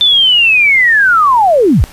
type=linear sweep; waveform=sine; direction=down; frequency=3564 to 34.65 Hz; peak=-5 dBFS; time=0.01-1.84 s; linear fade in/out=0 ms; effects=pink hiss -36 dBFS RMS until 1.92 s + resampled to 32000 Hz